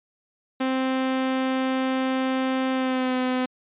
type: tone with pitch glide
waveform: sawtooth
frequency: 261.6 to 254.7 Hz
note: C4 to C4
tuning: 0 to -46 cents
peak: -18 dBFS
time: 0.6-3.46 s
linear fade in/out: 10 ms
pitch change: -46 cents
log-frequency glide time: 2.72-3.16 s
effects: resampled to 8000 Hz